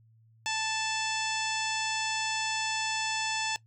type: harmonic tone with a mistuned harmonic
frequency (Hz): 880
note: A5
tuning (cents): 0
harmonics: 1 / 2 / 3 / 4 / 5 / 6 / 7 / 8 / 9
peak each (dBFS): -34 / -37 / -35 / -38 / -42 / -39 / -43 / -41 / -43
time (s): 0.46-3.56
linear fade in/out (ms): 0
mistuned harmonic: 4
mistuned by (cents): -30
effects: noise-tail reverb RT60 0.1 s tail -19 dB re dry + added 112 Hz sine -58 dBFS peak until 3.66 s